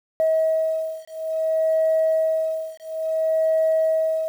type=beating tone pair; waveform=sine; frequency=639 / 639.58 Hz; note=D#5 / D#5; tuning=+46 / +48 cents; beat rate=0.58 Hz; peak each=-21 dBFS; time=0.2-4.28 s; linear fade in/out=0 ms; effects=tanh soft clip ceiling -12 dBFS + 8-bit